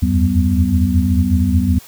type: tone cluster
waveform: sine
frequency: 78.9 / 84.1 / 92.5 / 192.5 / 248.8 Hz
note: D#2 / E2 / F#2 / G3 / B3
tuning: +25 / +35 / 0 / -31 / +13 cents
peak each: -18 dBFS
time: 0.02-1.79 s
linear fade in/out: 10 ms
effects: white hiss -41 dBFS RMS until 1.87 s